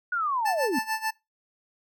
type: linear sweep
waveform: sine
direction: down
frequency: 1480 to 223.7 Hz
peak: -24 dBFS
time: 0.12-0.79 s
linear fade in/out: 5 ms
type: tone with tremolo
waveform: 25% pulse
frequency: 880 Hz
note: A5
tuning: in tune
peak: -21 dBFS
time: 0.45-1.11 s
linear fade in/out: 10 ms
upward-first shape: sine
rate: 6.8 Hz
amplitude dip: 85%
effects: noise-tail reverb RT60 0.2 s tail -21 dB re dry